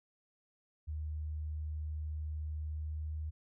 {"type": "tone with pitch glide", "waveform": "sine", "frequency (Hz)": [76.7, 77.32], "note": ["D#2", "D#2"], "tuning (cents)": [-24, -10], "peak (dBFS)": -36, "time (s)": [0.87, 3.31], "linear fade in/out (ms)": 20, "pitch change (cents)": 14, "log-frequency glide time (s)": [2.69, 3.2], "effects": []}